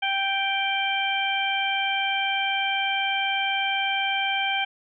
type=harmonic tone; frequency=784 Hz; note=G5; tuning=in tune; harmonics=1 / 2 / 3 / 4; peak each=-27 / -30 / -27 / -28 dBFS; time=0.02-4.65 s; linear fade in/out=10 ms; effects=none